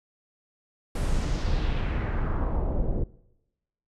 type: noise with low-pass filter sweep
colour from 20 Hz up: brown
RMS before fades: -26 dBFS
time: 0.95-3.04 s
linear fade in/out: 5 ms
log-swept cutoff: 11000 to 430 Hz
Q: 1.8
effects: noise-tail reverb RT60 0.9 s tail -21 dB re dry